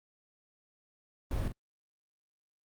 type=noise with echo; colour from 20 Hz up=brown; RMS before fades=-32 dBFS; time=1.31-1.48 s; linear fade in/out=2 ms; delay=41 ms; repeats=1; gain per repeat=-8 dB; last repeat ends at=1.521 s; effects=Opus 32 kbps